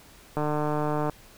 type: click train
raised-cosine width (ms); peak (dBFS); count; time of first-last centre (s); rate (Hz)
1; -14; 110; 0.37-1.097; 150
effects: pink hiss -52 dBFS RMS until 1.37 s